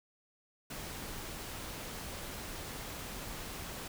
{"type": "noise", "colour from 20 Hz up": "pink", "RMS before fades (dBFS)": -43, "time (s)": [0.7, 3.88], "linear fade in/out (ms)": 5, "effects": []}